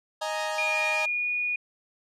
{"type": "chord", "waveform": "sawtooth", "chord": "D# suspended fourth", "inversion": "none", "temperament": "equal", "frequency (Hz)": [622.3, 830.6, 932.3], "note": ["D#5", "G#5", "A#5"], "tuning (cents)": [0, 0, 0], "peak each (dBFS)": [-27, -30, -30], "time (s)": [0.21, 1.06], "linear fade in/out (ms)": 10}
{"type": "tone with pitch glide", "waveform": "sine", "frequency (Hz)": [2430, 2454], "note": ["D#7", "D#7"], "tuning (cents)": [-42, -25], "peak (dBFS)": -25, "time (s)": [0.58, 1.56], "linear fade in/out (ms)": 5, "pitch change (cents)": 17, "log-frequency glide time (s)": [1.04, 1.28]}
{"effects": ["low-pass 8000 Hz 12 dB/octave"]}